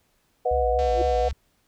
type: chord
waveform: sine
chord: B major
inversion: none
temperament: equal with one note detuned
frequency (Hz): 493.9 / 622.3 / 731.9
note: B4 / D#5 / F#5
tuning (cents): 0 / 0 / -19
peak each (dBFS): -23 / -28 / -24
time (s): 0.45-1.29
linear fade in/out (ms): 10
type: tone with vibrato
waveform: sine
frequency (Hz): 61.74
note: B1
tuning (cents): 0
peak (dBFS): -26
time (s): 0.51-1.33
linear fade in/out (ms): 5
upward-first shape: sine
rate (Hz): 4.1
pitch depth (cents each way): 180
type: click train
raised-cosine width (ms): 0.2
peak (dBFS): -24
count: 118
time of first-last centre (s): 0.79-1.31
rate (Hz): 225
type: tone with exponential growth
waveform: sine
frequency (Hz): 350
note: F4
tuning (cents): +4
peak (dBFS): -22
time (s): 0.9-1.02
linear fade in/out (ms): 5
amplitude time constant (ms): 26
effects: pink hiss -67 dBFS RMS until 1.67 s